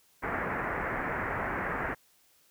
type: low-pass noise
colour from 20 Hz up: white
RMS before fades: -33 dBFS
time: 0.22-1.95 s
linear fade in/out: 20 ms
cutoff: 2000 Hz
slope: 48 dB/octave
effects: white hiss -65 dBFS RMS until 2.5 s